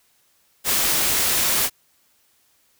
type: noise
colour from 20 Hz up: white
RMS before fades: -20 dBFS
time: 0.64-1.7 s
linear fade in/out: 50 ms
effects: white hiss -62 dBFS RMS until 2.79 s